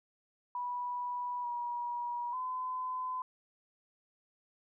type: tone with pitch steps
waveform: sine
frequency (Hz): 980 / 961 / 1017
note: B5 / B5 / C6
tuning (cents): -14 / -48 / -50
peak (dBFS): -34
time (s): 0.55-3.22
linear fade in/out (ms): 2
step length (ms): 890
effects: none